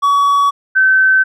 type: tone pair in turn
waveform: triangle / sine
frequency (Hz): 1131 / 1535.9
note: C#6 / G6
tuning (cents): +34 / -36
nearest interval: perfect fourth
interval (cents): 530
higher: second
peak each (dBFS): -7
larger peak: neither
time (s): 0.02-0.51 / 0.75-1.24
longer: neither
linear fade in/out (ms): 20
effects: none